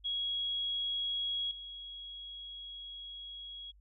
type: tone with level steps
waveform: sine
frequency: 3317 Hz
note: G#7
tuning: 3 cents flat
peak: -32 / -43 dBFS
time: 0.04-3.72 s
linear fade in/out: 20 ms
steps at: 1.51 s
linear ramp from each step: 2 ms
effects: added 50 Hz sine -58 dBFS peak until 3.8 s